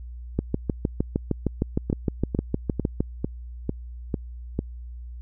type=two click trains; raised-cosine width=3 ms; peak=-9 / -11 dBFS; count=18 / 7; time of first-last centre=0.39-3.005 / 1.9-4.591 s; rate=6.5 / 2.23 Hz; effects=added 60 Hz sine -35 dBFS peak until 5.21 s